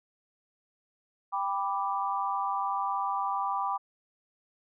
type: chord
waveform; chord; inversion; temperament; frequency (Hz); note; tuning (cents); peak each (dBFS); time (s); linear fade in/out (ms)
sine; G major; none; equal with one note detuned; 790.8 / 987.8 / 1174.7; G5 / B5 / D6; +15 / 0 / 0; -32; 1.32-3.78; 20
effects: none